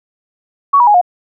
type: tone with pitch steps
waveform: sine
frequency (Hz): 1122 / 965.5 / 830.9 / 715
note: C#6 / B5 / G#5 / F5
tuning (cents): +21 / -39 / +1 / +41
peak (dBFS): -5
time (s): 0.73-1.014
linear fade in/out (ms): 10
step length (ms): 71
effects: none